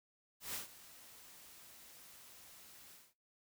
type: noise with ADSR envelope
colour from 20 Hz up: white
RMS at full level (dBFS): -41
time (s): 0.4-3.14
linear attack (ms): 140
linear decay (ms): 130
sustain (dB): -17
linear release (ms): 210
effects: noise-tail reverb RT60 0.2 s tail -17 dB re dry